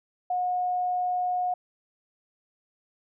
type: tone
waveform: sine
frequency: 724 Hz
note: F#5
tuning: 38 cents flat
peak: -24 dBFS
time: 0.3-1.54 s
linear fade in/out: 5 ms
effects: none